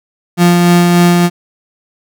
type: tone with tremolo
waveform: 35% pulse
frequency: 174.61 Hz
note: F3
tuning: in tune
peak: -3 dBFS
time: 0.37-1.3 s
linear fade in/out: 50 ms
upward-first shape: sine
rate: 3.4 Hz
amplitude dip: 25%
effects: none